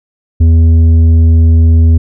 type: tone with tanh clipping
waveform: sine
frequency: 81.8 Hz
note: E2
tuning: 13 cents flat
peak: -4 dBFS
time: 0.4-1.98 s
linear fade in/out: 10 ms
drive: 7 dB
effects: none